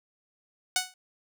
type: tone with exponential decay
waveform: 5% pulse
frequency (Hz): 740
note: F#5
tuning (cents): 0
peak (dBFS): -9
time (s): 0.76-0.94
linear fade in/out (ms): 2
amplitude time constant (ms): 39
effects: none